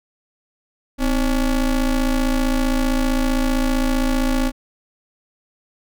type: ring-modulated tone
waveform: square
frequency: 142.7 Hz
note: D3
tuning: 49 cents flat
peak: -14 dBFS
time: 0.98-4.52 s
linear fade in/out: 50 ms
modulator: 115 Hz
effects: none